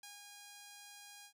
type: tone with ADSR envelope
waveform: 5% pulse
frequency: 817 Hz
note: G#5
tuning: 29 cents flat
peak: -38 dBFS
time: 0.03-1.33 s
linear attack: 4 ms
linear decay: 170 ms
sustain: -3 dB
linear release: 84 ms
effects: none